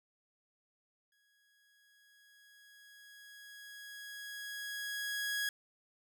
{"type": "tone with exponential growth", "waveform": "sawtooth", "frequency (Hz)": 1661.2, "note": "G#6", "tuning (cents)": 0, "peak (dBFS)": -29, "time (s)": [1.12, 5.49], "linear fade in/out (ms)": 2, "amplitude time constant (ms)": 950, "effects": []}